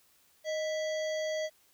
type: harmonic tone with a mistuned harmonic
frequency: 659.3 Hz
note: E5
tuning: in tune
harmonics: 1 / 3 / 5 / 7 / 9 / 10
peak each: -31 / -41 / -45 / -48 / -50 / -51 dBFS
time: 0.44-1.5 s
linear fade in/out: 50 ms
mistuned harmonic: 1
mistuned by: -100 cents
effects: white hiss -66 dBFS RMS until 1.73 s